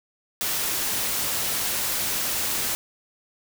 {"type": "noise", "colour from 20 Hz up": "white", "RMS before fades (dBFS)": -26, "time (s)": [0.41, 2.75], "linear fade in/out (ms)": 0, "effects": []}